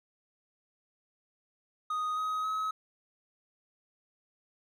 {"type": "tone with pitch steps", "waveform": "triangle", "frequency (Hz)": [1244.5, 1261.9, 1279.5], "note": ["D#6", "D#6", "D#6"], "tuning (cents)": [0, 24, 48], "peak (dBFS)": -28, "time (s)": [1.9, 2.71], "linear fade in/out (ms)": 5, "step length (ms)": 270, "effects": []}